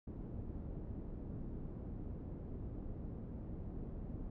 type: low-pass noise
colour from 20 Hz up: pink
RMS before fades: -45 dBFS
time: 0.07-4.3 s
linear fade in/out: 5 ms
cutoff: 310 Hz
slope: 12 dB/octave
effects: none